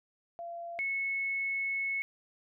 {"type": "tone pair in turn", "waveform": "sine", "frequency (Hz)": [684, 2197], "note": ["F5", "C#7"], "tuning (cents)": [-36, -16], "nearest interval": "octave + minor sixth", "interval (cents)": 2020, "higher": "second", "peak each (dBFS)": [-38, -30], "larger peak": "second", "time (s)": [[0.39, 0.79], [0.79, 2.02]], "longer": "second", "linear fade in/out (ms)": 0, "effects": []}